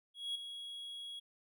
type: tone with ADSR envelope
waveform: triangle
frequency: 3322 Hz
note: G#7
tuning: in tune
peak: -33 dBFS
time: 0.14-1.2 s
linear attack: 210 ms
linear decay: 10 ms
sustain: -9 dB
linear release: 13 ms
effects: none